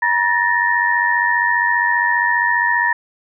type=tone cluster; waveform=sine; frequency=956 / 1760 / 1855 Hz; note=A#5 / A6 / A#6; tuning=+43 / 0 / -9 cents; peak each=-18 dBFS; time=0.02-2.93 s; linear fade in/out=5 ms; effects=none